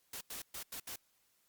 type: noise bursts at uneven times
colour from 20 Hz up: white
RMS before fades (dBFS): -44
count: 5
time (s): 0.13-0.21 / 0.3-0.42 / 0.54-0.63 / 0.72-0.8 / 0.87-0.96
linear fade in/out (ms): 5
effects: white hiss -74 dBFS RMS until 1.48 s + Opus 48 kbps